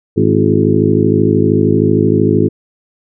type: harmonic tone with a mistuned harmonic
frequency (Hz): 53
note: G#1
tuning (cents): +36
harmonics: 2 / 3 / 4 / 5 / 6 / 7 / 8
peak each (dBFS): -16 / -16 / -16 / -16 / -16 / -16 / -16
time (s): 0.16-2.49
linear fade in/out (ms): 20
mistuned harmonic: 6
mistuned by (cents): +55
effects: none